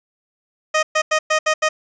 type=tone bursts at uneven times; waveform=15% pulse; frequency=622.3 Hz; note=D#5; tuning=in tune; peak=-8 dBFS; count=6; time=0.74-0.83 / 0.95-1.02 / 1.11-1.19 / 1.3-1.39 / 1.46-1.54 / 1.62-1.69 s; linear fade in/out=10 ms; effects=resampled to 16000 Hz + 8-bit